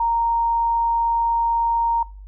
sine tone, 929 Hz, A#5, 6 cents flat, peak -17 dBFS, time 0-2.03 s, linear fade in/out 5 ms, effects noise-tail reverb RT60 0.4 s tail -22 dB re dry + added 49 Hz sine -36 dBFS peak until 2.27 s

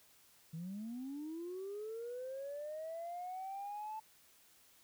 sine linear sweep, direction up, 155.56 to 880 Hz, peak -40 dBFS, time 0.53-4 s, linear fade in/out 10 ms, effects tanh soft clip ceiling -38 dBFS + white hiss -66 dBFS RMS until 4.83 s

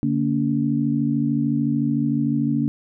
sine tone cluster, 144.3 / 230.4 / 284 Hz, D3 / A#3 / C#4, -30 / -20 / +42 cents, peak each -24 / -22 / -22 dBFS, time 0.03-2.68 s, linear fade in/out 0 ms, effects none

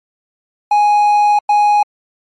triangle tone bursts at uneven times, 830.6 Hz, G#5, in tune, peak -6 dBFS, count 2, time 0.71-1.39 / 1.49-1.83 s, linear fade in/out 5 ms, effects MP3 48 kbps

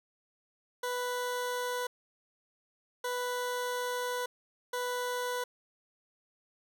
20% pulse tone bursts at uneven times, 493.9 Hz, B4, in tune, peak -27 dBFS, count 3, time 0.83-1.87 / 3.04-4.26 / 4.73-5.44 s, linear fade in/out 5 ms, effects none

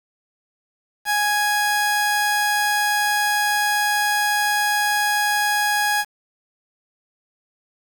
45% pulse tone pair together, 830.6 / 1661.2 Hz, G#5 / G#6, 0 / 0 cents, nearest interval octave, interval 1200 cents, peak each -21 dBFS, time 1.05-6.05 s, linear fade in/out 50 ms, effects 7-bit

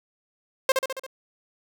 sawtooth tone with echo, 529 Hz, C5, 19 cents sharp, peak -12 dBFS, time 0.69-0.72 s, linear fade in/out 2 ms, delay 69 ms, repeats 5, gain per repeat -4 dB, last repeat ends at 1.065 s, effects none

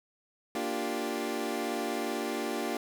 25% pulse chord, G minor seventh, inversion first, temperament equal, 233.1 / 293.7 / 349.2 / 392 Hz, Bb3 / D4 / F4 / G4, 0 / 0 / 0 / 0 cents, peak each -33 dBFS, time 0.55-2.77 s, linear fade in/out 2 ms, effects none

